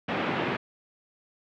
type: band-pass noise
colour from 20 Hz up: pink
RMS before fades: -29 dBFS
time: 0.08-0.57 s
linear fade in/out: 10 ms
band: 150 to 2800 Hz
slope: 24 dB/octave
effects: none